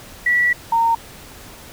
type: tone pair in turn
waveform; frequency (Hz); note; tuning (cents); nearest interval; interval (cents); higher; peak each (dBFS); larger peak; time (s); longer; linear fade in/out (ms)
sine; 1947 / 918.9; B6 / A#5; -25 / -25; octave + minor second; 1300; first; -13; neither; 0.26-0.53 / 0.72-0.95; first; 5
effects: pink hiss -40 dBFS RMS until 1.72 s